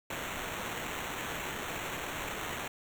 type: noise with sample-and-hold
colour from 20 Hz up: white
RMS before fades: -38 dBFS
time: 0.1-2.68 s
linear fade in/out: 5 ms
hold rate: 4900 Hz
effects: none